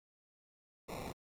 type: noise with sample-and-hold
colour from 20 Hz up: blue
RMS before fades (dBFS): -44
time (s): 0.88-1.13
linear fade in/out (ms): 20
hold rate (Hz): 1575
effects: AAC 48 kbps